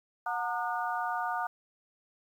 harmonic tone with a mistuned harmonic, 242.2 Hz, B3, 34 cents flat, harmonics 3 / 4 / 5 / 6, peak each -34 / -35 / -36 / -37 dBFS, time 0.26-1.47 s, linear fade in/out 5 ms, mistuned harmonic 4, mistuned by -91 cents, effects 10-bit

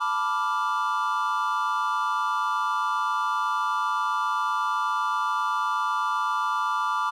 triangle chord, B half-diminished seventh, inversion third, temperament equal, 880 / 987.8 / 1174.7 / 1396.9 Hz, A5 / B5 / D6 / F6, 0 / 0 / 0 / 0 cents, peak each -30 / -27 / -24 / -30 dBFS, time 0-7.11 s, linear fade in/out 20 ms, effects none

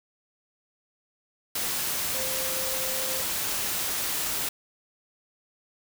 sine tone in noise, 523.3 Hz, C5, in tune, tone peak -36 dBFS, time 2.14-3.22 s, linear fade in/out 5 ms, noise white, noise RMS -29 dBFS, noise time 1.55-4.49 s, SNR -10 dB, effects none

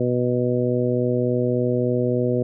harmonic tone, 123.47 Hz, B2, in tune, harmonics 1 / 2 / 3 / 4 / 5, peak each -24 / -24 / -24 / -24 / -29 dBFS, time 0-2.43 s, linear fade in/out 5 ms, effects none

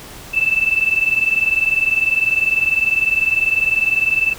sine tone pair together, 2634 / 2654 Hz, E7 / E7, -2 / +11 cents, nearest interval unison, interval 13 cents, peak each -16 / -17 dBFS, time 0.33-4.34 s, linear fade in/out 20 ms, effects pink hiss -36 dBFS RMS until 4.38 s

